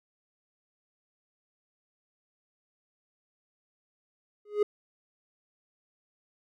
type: tone with exponential growth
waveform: triangle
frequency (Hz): 416.2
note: G#4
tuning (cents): +4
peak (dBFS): -16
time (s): 4.45-4.63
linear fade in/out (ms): 5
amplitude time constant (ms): 39
effects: none